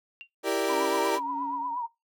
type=tone with exponential decay; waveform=sine; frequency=2766 Hz; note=F7; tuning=17 cents flat; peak=-35 dBFS; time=0.21-0.29 s; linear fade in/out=0 ms; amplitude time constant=16 ms
type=chord; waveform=35% pulse; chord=E half-diminished seventh; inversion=none; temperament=equal; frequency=329.6 / 392 / 466.2 / 587.3 Hz; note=E4 / G4 / Bb4 / D5; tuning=0 / 0 / 0 / 0 cents; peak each=-30 / -28 / -29 / -29 dBFS; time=0.43-1.2 s; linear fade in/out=50 ms
type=tone with tremolo; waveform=triangle; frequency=279.6 Hz; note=C#4; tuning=15 cents sharp; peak=-33 dBFS; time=0.67-1.77 s; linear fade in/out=50 ms; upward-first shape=triangle; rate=1.7 Hz; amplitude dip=80%
type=tone with vibrato; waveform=sine; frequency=960 Hz; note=B5; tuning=49 cents flat; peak=-29 dBFS; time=0.68-1.87 s; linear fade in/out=20 ms; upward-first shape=triangle; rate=8.4 Hz; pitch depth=88 cents each way
effects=noise-tail reverb RT60 0.2 s tail -20 dB re dry